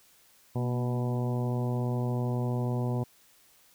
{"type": "harmonic tone with a mistuned harmonic", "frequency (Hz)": 123.47, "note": "B2", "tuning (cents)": 0, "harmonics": [1, 2, 3, 4, 5, 6, 7, 8], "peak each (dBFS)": [-28, -34, -38, -40, -42, -44, -45, -46], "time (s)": [0.55, 3.04], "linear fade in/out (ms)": 10, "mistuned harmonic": 2, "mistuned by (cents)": -43, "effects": ["white hiss -61 dBFS RMS until 3.74 s"]}